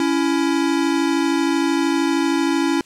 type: tone pair together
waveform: square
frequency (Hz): 280 / 333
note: C#4 / E4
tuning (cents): +18 / +18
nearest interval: minor third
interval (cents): 300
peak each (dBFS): -20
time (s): 0-2.81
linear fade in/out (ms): 2
effects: white hiss -50 dBFS RMS until 2.85 s + low-pass 8000 Hz 12 dB/octave